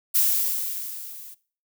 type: noise with level ramp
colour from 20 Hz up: violet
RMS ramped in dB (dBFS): -18 to -43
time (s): 0.14-1.35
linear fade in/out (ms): 20
effects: noise-tail reverb RT60 0.4 s tail -19 dB re dry